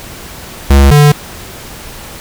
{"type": "tone pair in turn", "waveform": "square", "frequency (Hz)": [69.3, 146.84], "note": ["C#2", "D3"], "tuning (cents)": [0, 0], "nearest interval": "octave + minor second", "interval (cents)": 1300, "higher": "second", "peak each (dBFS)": -3, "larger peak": "neither", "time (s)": [[0.7, 0.91], [0.91, 1.12]], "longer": "neither", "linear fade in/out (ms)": 5, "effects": ["pink hiss -29 dBFS RMS until 2.2 s"]}